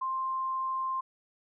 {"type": "tone", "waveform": "sine", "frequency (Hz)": 1051, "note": "C6", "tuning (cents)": 7, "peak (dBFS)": -29, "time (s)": [0.01, 1.01], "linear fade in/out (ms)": 10, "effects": []}